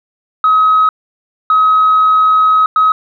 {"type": "tone bursts at uneven times", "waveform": "sine", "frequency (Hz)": 1272, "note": "D#6", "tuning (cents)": 38, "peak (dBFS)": -5, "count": 3, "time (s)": [[0.44, 0.89], [1.5, 2.66], [2.76, 2.92]], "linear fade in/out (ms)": 2, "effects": ["tanh soft clip ceiling -3 dBFS"]}